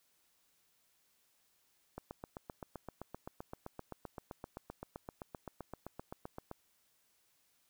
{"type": "click train", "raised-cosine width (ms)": 1, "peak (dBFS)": -29, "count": 36, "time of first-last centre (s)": [1.98, 6.514], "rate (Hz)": 7.72, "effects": ["white hiss -74 dBFS RMS until 7.69 s"]}